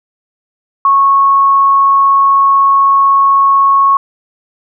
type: tone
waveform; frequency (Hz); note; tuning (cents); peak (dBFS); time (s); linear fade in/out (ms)
sine; 1101; C#6; -12; -5; 0.85-3.97; 2
effects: none